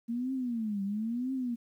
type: tone with vibrato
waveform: sine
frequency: 228 Hz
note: A#3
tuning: 38 cents flat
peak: -30 dBFS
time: 0.08-1.56 s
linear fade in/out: 20 ms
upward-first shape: triangle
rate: 1 Hz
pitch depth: 280 cents each way
effects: 11-bit